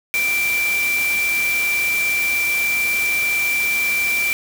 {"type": "tone in noise", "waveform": "sine", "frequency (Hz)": 2349, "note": "D7", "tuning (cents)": 0, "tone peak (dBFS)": -17, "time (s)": [0.14, 4.33], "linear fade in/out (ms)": 0, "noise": "white", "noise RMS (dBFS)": -27, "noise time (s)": [0.14, 4.33], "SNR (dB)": 7, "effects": []}